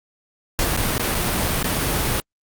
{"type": "noise with dropouts", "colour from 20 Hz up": "pink", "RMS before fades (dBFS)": -21, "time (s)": [0.59, 2.2], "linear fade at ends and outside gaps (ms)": 0, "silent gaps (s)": [[0.765, 0.774], [0.98, 0.996], [1.146, 1.15], [1.628, 1.643]], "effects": ["Opus 48 kbps"]}